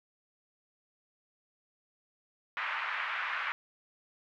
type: band-pass noise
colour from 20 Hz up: pink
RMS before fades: -35 dBFS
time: 2.57-3.52 s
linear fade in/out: 0 ms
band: 1100 to 2400 Hz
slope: 24 dB/octave
effects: none